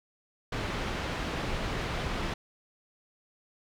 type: low-pass noise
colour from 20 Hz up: pink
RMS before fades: -33 dBFS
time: 0.52-2.34 s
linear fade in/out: 5 ms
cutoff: 3400 Hz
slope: 12 dB/octave
effects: none